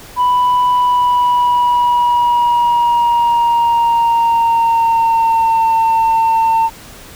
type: tone with pitch glide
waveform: sine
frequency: 990 to 902.6 Hz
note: B5 to A5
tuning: +4 to +44 cents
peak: -7 dBFS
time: 0.16-6.7 s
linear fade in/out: 50 ms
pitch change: -160 cents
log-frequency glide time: 0.7-5.69 s
effects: tanh soft clip ceiling -8 dBFS + pink hiss -36 dBFS RMS until 7.15 s